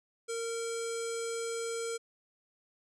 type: tone with low-pass filter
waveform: square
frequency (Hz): 460.6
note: A#4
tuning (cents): -21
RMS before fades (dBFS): -36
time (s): 0.28-1.98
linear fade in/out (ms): 20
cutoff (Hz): 8000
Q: 4.8
effects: none